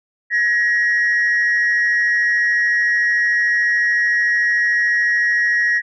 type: tone pair together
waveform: sine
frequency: 1686.4 / 1900 Hz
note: G#6 / A#6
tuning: +26 / +33 cents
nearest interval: major second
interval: 207 cents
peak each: -19 / -13 dBFS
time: 0.3-5.82 s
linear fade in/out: 50 ms
effects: tanh soft clip ceiling -10 dBFS